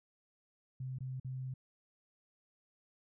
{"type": "tone with dropouts", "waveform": "sine", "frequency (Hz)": 129.9, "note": "C3", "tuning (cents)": -12, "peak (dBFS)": -38, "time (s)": [0.8, 1.54], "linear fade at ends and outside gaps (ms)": 5, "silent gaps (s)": [[0.986, 1.005], [1.199, 1.246]], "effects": []}